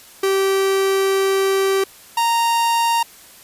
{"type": "tone pair in turn", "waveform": "45% pulse", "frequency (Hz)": [387.9, 928.7], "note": ["G4", "A#5"], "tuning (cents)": [-18, -7], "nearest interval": "octave + minor third", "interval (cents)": 1511, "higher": "second", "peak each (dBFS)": -15, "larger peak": "neither", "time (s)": [[0.23, 1.84], [2.17, 3.03]], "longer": "first", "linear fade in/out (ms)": 5, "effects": ["white hiss -44 dBFS RMS until 3.43 s", "resampled to 32000 Hz"]}